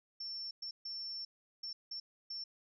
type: tone bursts at uneven times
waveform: sine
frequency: 5410 Hz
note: E8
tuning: 44 cents sharp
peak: -40 dBFS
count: 6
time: 0.2-0.51 / 0.62-0.71 / 0.85-1.25 / 1.63-1.73 / 1.91-2 / 2.3-2.44 s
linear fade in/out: 5 ms
effects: none